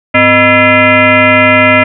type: tone with frequency modulation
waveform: sine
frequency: 1336 Hz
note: E6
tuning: 23 cents sharp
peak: -3 dBFS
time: 0.14-1.84 s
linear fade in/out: 10 ms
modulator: 360 Hz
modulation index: 3.3
effects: none